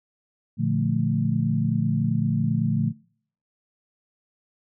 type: chord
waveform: sine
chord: Bb major seventh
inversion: none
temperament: equal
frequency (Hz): 116.54 / 146.83 / 174.61 / 220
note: Bb2 / D3 / F3 / A3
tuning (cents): 0 / 0 / 0 / 0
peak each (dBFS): -26 / -25 / -27 / -26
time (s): 0.57-2.93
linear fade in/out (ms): 50
effects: noise-tail reverb RT60 0.6 s tail -26 dB re dry